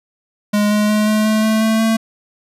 square tone with pitch steps, 207.7 / 209.9 / 212.1 / 214.3 / 216.5 / 218.8 / 221.1 / 223.4 Hz, G#3 / G#3 / G#3 / A3 / A3 / A3 / A3 / A3, 0 / +19 / +37 / -45 / -28 / -9 / +9 / +27 cents, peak -13 dBFS, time 0.53-1.97 s, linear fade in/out 10 ms, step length 180 ms, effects resampled to 32000 Hz

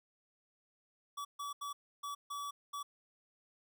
square tone bursts at uneven times, 1144 Hz, D6, 46 cents flat, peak -40 dBFS, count 6, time 1.17-1.25 / 1.39-1.53 / 1.61-1.73 / 2.03-2.15 / 2.3-2.51 / 2.73-2.83 s, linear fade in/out 10 ms, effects none

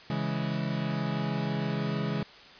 40% pulse chord, C# minor, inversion none, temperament equal, 138.59 / 164.81 / 207.7 Hz, C#3 / E3 / G#3, 0 / 0 / 0 cents, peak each -32 dBFS, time 0.1-2.23 s, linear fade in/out 2 ms, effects white hiss -50 dBFS RMS until 2.59 s + resampled to 11025 Hz

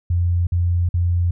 sine tone bursts, 87.31 Hz, F2, in tune, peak -15 dBFS, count 3, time 0.1-1.31 s, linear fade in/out 5 ms, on 370 ms, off 50 ms, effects none

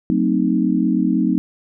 sine chord, F# diminished seventh, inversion none, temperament equal with one note detuned, 185 / 224.9 / 261.6 / 311.1 Hz, F#3 / A3 / C4 / Eb4, 0 / +38 / 0 / 0 cents, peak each -20 dBFS, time 0.1-1.38 s, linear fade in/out 0 ms, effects none

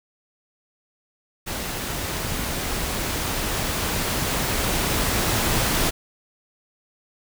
pink noise with level ramp, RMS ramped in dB -29 to -21 dBFS, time 1.46-5.91 s, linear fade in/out 20 ms, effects none

